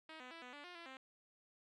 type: tone with pitch steps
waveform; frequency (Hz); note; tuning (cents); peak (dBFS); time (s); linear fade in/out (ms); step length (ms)
5% pulse; 317.1 / 251.8 / 331.3 / 248.8 / 290.1 / 355.5 / 338.4 / 263.4; D#4 / B3 / E4 / B3 / D4 / F4 / E4 / C4; +33 / +34 / +9 / +13 / -21 / +31 / +45 / +12; -39; 0.09-0.97; 2; 110
effects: low-pass 4000 Hz 12 dB/octave